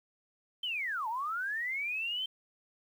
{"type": "linear two-way sweep", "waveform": "sine", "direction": "down then up", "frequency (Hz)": [3136, 852, 3136], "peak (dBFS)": -32, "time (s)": [0.63, 2.26], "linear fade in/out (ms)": 5, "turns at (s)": 1.08, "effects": ["10-bit"]}